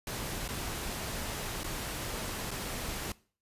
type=noise with dropouts; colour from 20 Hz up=pink; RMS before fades=-37 dBFS; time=0.07-3.12 s; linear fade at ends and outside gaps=2 ms; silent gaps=0.479-0.488 / 1.634-1.642 / 2.508-2.513 s; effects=noise-tail reverb RT60 0.4 s tail -20 dB re dry + resampled to 32000 Hz